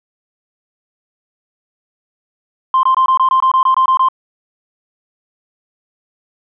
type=tone bursts; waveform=sine; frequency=1046.5 Hz; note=C6; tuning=in tune; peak=-7 dBFS; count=12; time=2.74-4.086 s; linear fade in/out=2 ms; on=92 ms; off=22 ms; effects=tanh soft clip ceiling -5 dBFS